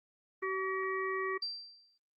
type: harmonic tone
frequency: 380.8 Hz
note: F#4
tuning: 50 cents sharp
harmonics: 1 / 3 / 5 / 6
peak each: -35 / -37 / -39 / -47 dBFS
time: 0.42-1.38 s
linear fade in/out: 10 ms
type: tone with exponential decay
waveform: sine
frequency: 4700 Hz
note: D8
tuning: 1 cent sharp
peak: -32 dBFS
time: 1.42-1.98 s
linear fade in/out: 5 ms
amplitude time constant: 120 ms
effects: noise-tail reverb RT60 0.2 s tail -21 dB re dry + Opus 24 kbps